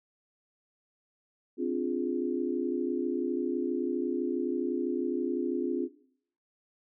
sine chord, D half-diminished seventh, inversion third, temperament equal, 261.6 / 293.7 / 349.2 / 415.3 Hz, C4 / D4 / F4 / Ab4, 0 / 0 / 0 / 0 cents, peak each -32 / -35 / -31 / -36 dBFS, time 1.57-5.89 s, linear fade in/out 50 ms, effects noise-tail reverb RT60 0.6 s tail -18 dB re dry

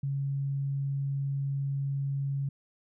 sine tone, 138.59 Hz, C#3, in tune, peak -28 dBFS, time 0.03-2.49 s, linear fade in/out 5 ms, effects none

